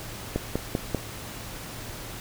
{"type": "click train", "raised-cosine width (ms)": 2, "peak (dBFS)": -11, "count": 4, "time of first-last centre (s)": [0.36, 0.947], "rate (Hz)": 5.11, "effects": ["added 111 Hz sine -45 dBFS peak until 2.2 s", "pink hiss -39 dBFS RMS until 2.2 s"]}